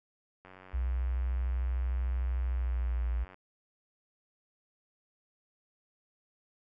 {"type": "click train", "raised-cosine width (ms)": 0.5, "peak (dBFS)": -36, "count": 271, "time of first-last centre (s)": [0.45, 3.344], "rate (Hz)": 93.3}
{"type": "tone with pitch glide", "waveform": "sine", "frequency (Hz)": [62.7, 59.49], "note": ["B1", "A#1"], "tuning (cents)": [27, 36], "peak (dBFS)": -28, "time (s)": [0.73, 3.25], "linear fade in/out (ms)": 20, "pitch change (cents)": -91, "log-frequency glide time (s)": [2.45, 3.13]}
{"effects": []}